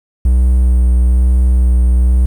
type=tone with vibrato; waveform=triangle; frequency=62 Hz; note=B1; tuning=7 cents sharp; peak=-5 dBFS; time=0.25-2.26 s; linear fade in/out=5 ms; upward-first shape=sine; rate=1.1 Hz; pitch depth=19 cents each way; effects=7-bit